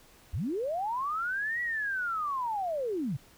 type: linear two-way sweep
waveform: sine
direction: up then down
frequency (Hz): 54.8 to 1948 to 114.8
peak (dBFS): -29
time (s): 0.33-3.17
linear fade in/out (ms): 10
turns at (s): 1.61
effects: pink hiss -58 dBFS RMS until 3.37 s